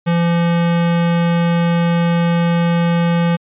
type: tone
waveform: square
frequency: 170.4 Hz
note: F3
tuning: 42 cents flat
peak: -13 dBFS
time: 0.06-3.37 s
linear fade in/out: 20 ms
effects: resampled to 8000 Hz